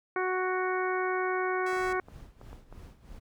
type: harmonic tone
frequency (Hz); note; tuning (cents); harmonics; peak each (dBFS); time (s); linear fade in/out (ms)
370; F#4; 0; 1 / 2 / 3 / 4 / 5 / 6; -30 / -35 / -34 / -35 / -40 / -40; 0.16-2; 2
type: tone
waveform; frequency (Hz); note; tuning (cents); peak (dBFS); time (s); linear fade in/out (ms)
5% pulse; 659.3; E5; 0; -34; 1.66-1.93; 5
type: clicks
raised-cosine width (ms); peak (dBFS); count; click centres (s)
1; -34; 7; 1.731 / 1.767 / 1.926 / 2.085 / 2.414 / 2.53 / 2.726
type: noise with tremolo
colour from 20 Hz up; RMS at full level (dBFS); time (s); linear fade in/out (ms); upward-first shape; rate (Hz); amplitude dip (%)
brown; -46; 1.78-3.2; 20; sine; 3.1; 75
effects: none